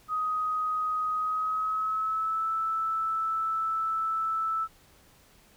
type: tone with pitch glide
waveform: sine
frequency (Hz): 1254 to 1316.3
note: D#6 to E6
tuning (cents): +13 to -3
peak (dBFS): -26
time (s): 0.08-4.68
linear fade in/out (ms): 50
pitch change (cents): +84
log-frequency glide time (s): 1.16-2.49
effects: pink hiss -59 dBFS RMS until 5.56 s